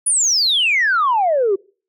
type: exponential sweep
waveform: sine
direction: down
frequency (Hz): 10120 to 370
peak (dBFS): -12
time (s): 0.06-1.56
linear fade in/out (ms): 10
effects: noise-tail reverb RT60 0.4 s tail -25 dB re dry + tanh soft clip ceiling -9 dBFS